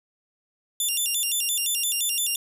5% pulse tone with vibrato, 3136 Hz, G7, in tune, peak -15 dBFS, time 0.8-2.36 s, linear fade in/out 2 ms, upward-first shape square, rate 5.8 Hz, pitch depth 200 cents each way, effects resampled to 32000 Hz + 9-bit

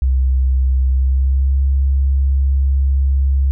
sine tone with pitch glide, 65.1 to 67.83 Hz, C2 to C#2, -8 to -37 cents, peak -11 dBFS, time 0.02-3.51 s, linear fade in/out 0 ms, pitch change +71 cents, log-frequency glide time 0.9-1.6 s, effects none

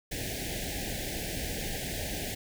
pink band-stop noise, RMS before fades -35 dBFS, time 0.11-2.35 s, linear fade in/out 10 ms, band 820 to 1600 Hz, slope 96 dB/octave, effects none

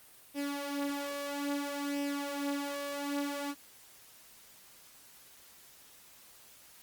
sawtooth tone with flanger, 284.4 Hz, C#4, 45 cents sharp, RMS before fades -36 dBFS, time 0.34-3.55 s, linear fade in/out 50 ms, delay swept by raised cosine 0.36 to 5.36 ms, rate 0.6 Hz, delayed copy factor +0.65, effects white hiss -57 dBFS RMS until 6.82 s + Opus 32 kbps

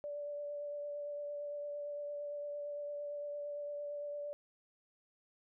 sine tone with vibrato, 582 Hz, D5, 16 cents flat, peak -39 dBFS, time 0.04-4.33 s, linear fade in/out 0 ms, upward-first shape triangle, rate 8.8 Hz, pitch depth 16 cents each way, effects none

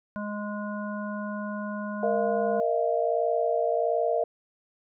harmonic tone, 207.7 Hz, G#3, in tune, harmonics 1 / 3 / 5 / 7, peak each -32 / -37 / -39 / -40 dBFS, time 0.16-2.6 s, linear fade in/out 0 ms
sine chord, Bb suspended fourth, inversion none, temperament equal with one note detuned, 466.2 / 622.3 / 683.7 Hz, Bb4 / Eb5 / F5, 0 / 0 / -37 cents, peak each -27 dBFS, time 2.03-4.24 s, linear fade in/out 2 ms
effects none

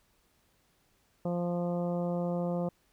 harmonic tone, 174.61 Hz, F3, in tune, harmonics 1 / 2 / 3 / 4 / 5 / 6 / 7, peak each -31 / -39 / -34 / -41 / -47 / -50 / -51 dBFS, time 1.25-2.69 s, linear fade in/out 5 ms, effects pink hiss -70 dBFS RMS until 2.92 s

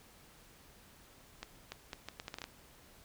accelerating click train, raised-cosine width 0.2 ms, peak -24 dBFS, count 10, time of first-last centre 1.43-2.441 s, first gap 290 ms, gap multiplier 0.73, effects pink hiss -60 dBFS RMS until 3.04 s

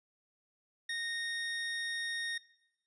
25% pulse tone, 1854 Hz, A#6, 10 cents flat, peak -31 dBFS, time 0.89-2.38 s, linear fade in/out 5 ms, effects noise-tail reverb RT60 0.8 s tail -18 dB re dry + resampled to 22050 Hz

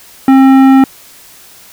triangle tone with tanh clipping, 267.1 Hz, C4, 36 cents sharp, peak -4 dBFS, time 0.28-0.84 s, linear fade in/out 2 ms, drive 18 dB, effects white hiss -38 dBFS RMS until 1.72 s

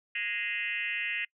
sine tone with frequency modulation, 2290 Hz, D7, 44 cents flat, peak -30 dBFS, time 0.15-1.25 s, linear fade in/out 5 ms, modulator 211 Hz, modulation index 2.6, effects noise-tail reverb RT60 0.1 s tail -25 dB re dry

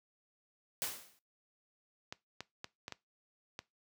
white noise with exponential decay, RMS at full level -34 dBFS, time 0.82-1.19 s, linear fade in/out 0 ms, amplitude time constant 80 ms
clicks, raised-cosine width 0.2 ms, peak -24 dBFS, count 6, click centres 2.125 / 2.406 / 2.644 / 2.881 / 2.923 / 3.591 s
effects noise-tail reverb RT60 0.2 s tail -20 dB re dry + high-pass 80 Hz 12 dB/octave

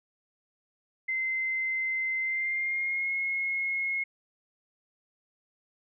sine tone with pitch glide, 2070 to 2164 Hz, C7 to C#7, -19 to -42 cents, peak -27 dBFS, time 1.08-4.04 s, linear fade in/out 10 ms, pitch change +77 cents, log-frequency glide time 2.2-3.12 s, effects none

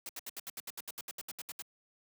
white noise bursts, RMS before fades -42 dBFS, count 16, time 0.06-1.621 s, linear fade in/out 2 ms, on 31 ms, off 71 ms, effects high-pass 150 Hz 12 dB/octave

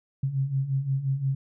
sine beating tone pair, 131.8 / 137.5 Hz, C3 / C#3, +13 / -14 cents, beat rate 5.7 Hz, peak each -30 / -25 dBFS, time 0.23-1.35 s, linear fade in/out 5 ms, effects none

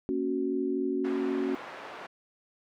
sine chord, F# major, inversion first, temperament equal, 233.1 / 277.2 / 370 Hz, A#3 / C#4 / F#4, 0 / 0 / 0 cents, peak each -35 / -30 / -30 dBFS, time 0.09-1.55 s, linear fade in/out 0 ms
pink band-pass noise, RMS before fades -43 dBFS, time 1.04-2.07 s, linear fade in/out 10 ms, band 510 to 1900 Hz, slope 12 dB/octave
effects none

